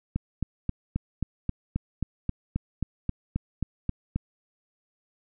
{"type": "click train", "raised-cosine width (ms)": 5, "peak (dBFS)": -14, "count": 16, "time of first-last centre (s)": [0.16, 4.16], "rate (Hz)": 3.75, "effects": []}